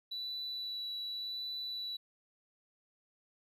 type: tone with vibrato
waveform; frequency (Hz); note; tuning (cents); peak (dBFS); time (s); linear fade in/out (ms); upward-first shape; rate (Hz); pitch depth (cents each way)
triangle; 3951; B7; 0; -35; 0.11-1.97; 10; sine; 0.88; 10
effects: tanh soft clip ceiling -34 dBFS